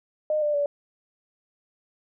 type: tone with pitch steps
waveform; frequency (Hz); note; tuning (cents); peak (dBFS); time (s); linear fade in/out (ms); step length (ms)
sine; 612 / 593.9 / 576.3; D#5 / D5 / D5; -29 / +19 / -33; -21; 0.3-0.66; 2; 120
effects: none